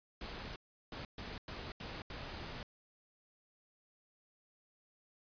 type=noise bursts at uneven times; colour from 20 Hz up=pink; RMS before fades=-45 dBFS; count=6; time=0.21-0.56 / 0.92-1.05 / 1.18-1.38 / 1.48-1.72 / 1.8-2.02 / 2.1-2.63 s; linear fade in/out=2 ms; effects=resampled to 11025 Hz